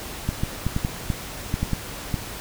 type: clicks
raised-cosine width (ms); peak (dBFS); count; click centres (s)
5; -10; 10; 0.29 / 0.435 / 0.666 / 0.764 / 0.849 / 1.102 / 1.541 / 1.63 / 1.733 / 2.142
effects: pink hiss -35 dBFS RMS until 2.4 s